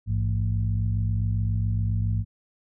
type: harmonic tone with a mistuned harmonic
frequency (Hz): 56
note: A1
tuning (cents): +31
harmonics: 1 / 2 / 3 / 4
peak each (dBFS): -28 / -23 / -35 / -38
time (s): 0.06-2.25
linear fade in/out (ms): 50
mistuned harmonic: 2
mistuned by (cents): -140
effects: none